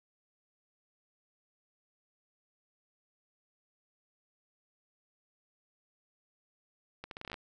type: accelerating click train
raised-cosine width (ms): 0.3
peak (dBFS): -26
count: 10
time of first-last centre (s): 7.04-7.342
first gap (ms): 72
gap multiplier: 0.79
effects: none